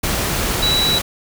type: tone in noise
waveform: sine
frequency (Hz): 3922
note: B7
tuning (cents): -13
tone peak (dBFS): -15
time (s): 0.62-0.99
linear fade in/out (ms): 10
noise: pink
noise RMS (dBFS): -20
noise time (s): 0.03-1.02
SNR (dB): +2
effects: none